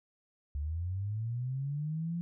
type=linear sweep; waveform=sine; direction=up; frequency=69.3 to 174 Hz; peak=-32 dBFS; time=0.55-2.21 s; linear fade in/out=0 ms; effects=none